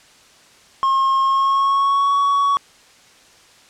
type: tone with pitch glide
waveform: triangle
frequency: 1075 to 1122.6 Hz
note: C6 to C#6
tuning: +47 to +22 cents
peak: -12 dBFS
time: 0.83-2.57 s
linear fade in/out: 0 ms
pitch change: +75 cents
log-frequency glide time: 1.22-2.15 s
effects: white hiss -49 dBFS RMS until 3.69 s + low-pass 7000 Hz 12 dB/octave